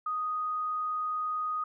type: tone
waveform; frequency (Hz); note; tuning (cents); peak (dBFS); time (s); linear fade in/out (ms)
sine; 1244.5; D#6; 0; -29; 0.06-1.64; 5
effects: none